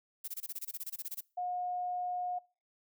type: noise bursts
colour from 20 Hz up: violet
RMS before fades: -39 dBFS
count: 16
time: 0.24-1.21 s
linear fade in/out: 10 ms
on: 40 ms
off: 22 ms
type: tone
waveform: sine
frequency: 720 Hz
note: F#5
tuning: 47 cents flat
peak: -33 dBFS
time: 1.37-2.39 s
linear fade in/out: 10 ms
effects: noise-tail reverb RT60 0.4 s tail -25 dB re dry